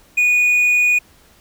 triangle tone, 2462 Hz, D#7, 19 cents flat, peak -10 dBFS, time 0.17-0.99 s, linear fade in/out 10 ms, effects pink hiss -51 dBFS RMS until 1.4 s

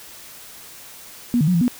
sine tone with pitch steps, 240.7 / 152.1 / 181.1 / 169 / 245.5 Hz, B3 / D#3 / F#3 / E3 / B3, -44 / -39 / -37 / +43 / -10 cents, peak -14 dBFS, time 1.34-1.68 s, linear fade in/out 0 ms, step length 68 ms, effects white hiss -41 dBFS RMS until 1.79 s

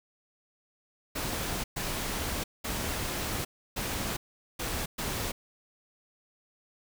pink noise bursts at uneven times, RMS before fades -33 dBFS, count 6, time 1.15-1.64 / 1.76-2.44 / 2.64-3.45 / 3.76-4.17 / 4.59-4.86 / 4.98-5.32 s, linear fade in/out 10 ms, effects none

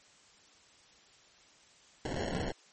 blue noise with sample-and-hold, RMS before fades -35 dBFS, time 2.05-2.52 s, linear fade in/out 2 ms, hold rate 1225 Hz, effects white hiss -61 dBFS RMS until 2.72 s + MP3 32 kbps

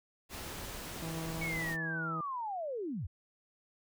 pink noise, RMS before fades -43 dBFS, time 0.29-1.77 s, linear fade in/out 50 ms
harmonic tone, 162.8 Hz, E3, 21 cents flat, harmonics 1 / 2 / 3 / 4 / 5 / 6 / 7, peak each -39 / -45 / -49 / -51 / -53 / -55 / -56 dBFS, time 1.02-2.21 s, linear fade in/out 5 ms
sine linear sweep, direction down, 2253 to 63.3 Hz, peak -35 dBFS, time 1.41-3.07 s, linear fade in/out 10 ms
effects none

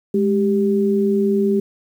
sine tone pair together, 207.7 / 392.9 Hz, G#3 / G4, 0 / +4 cents, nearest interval major seventh, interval 1104 cents, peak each -17 dBFS, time 0.14-1.6 s, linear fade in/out 5 ms, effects 8-bit

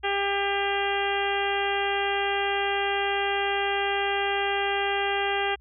harmonic tone with a mistuned harmonic, 398.9 Hz, G4, 30 cents sharp, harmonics 1 / 2 / 3 / 4 / 5 / 6 / 7 / 8, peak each -29 / -28 / -36 / -32 / -33 / -36 / -33 / -36 dBFS, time 0.03-5.56 s, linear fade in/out 20 ms, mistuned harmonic 8, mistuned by +19 cents, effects added 62 Hz sine -51 dBFS peak until 5.6 s

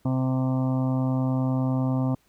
harmonic tone, 130 Hz, C3, 11 cents flat, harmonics 1 / 2 / 4 / 5 / 6 / 7 / 8 / 9, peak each -24 / -25 / -37 / -37 / -41 / -41 / -43 / -44 dBFS, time 0.05-2.15 s, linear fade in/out 5 ms, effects pink hiss -65 dBFS RMS until 2.28 s

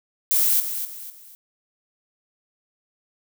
violet noise with echo, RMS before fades -19 dBFS, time 0.31-0.6 s, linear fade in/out 0 ms, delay 250 ms, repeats 3, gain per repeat -9 dB, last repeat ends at 1.35 s, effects none

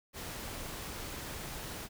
pink noise, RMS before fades -42 dBFS, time 0.13-1.89 s, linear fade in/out 50 ms, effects none

